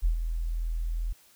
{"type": "tone with ADSR envelope", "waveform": "sine", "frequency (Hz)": 41.2, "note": "E1", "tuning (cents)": 0, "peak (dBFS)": -19, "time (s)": [0.02, 1.13], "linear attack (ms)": 30, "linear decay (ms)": 110, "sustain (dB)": -8, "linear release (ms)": 8, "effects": ["white hiss -59 dBFS RMS until 1.35 s"]}